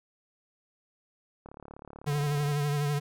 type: click train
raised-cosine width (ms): 1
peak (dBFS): -31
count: 39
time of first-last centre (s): 1.46-2.516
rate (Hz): 36
type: tone with vibrato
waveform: square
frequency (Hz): 145.5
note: D3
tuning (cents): -16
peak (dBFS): -27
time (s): 2.06-3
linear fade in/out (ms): 20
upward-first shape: triangle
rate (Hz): 12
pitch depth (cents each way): 46
effects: none